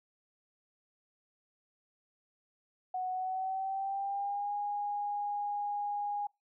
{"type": "tone with pitch glide", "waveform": "sine", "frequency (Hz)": [740, 821.1], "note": ["F#5", "G#5"], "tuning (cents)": [0, -20], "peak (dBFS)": -32, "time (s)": [2.94, 6.27], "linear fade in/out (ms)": 5, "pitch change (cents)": 180, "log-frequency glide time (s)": [3.11, 4.53], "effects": ["noise-tail reverb RT60 0.2 s tail -25 dB re dry"]}